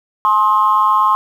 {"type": "tone with amplitude modulation", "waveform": "sine", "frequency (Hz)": 1060, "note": "C6", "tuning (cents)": 22, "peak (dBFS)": -5, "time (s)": [0.25, 1.15], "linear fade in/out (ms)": 0, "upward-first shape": "sine", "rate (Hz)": 208, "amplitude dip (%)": 90, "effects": ["tanh soft clip ceiling -1 dBFS", "7-bit"]}